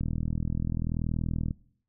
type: click train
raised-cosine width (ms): 5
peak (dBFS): -18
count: 62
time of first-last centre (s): 0.01-1.509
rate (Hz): 40.7
effects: noise-tail reverb RT60 0.6 s tail -21 dB re dry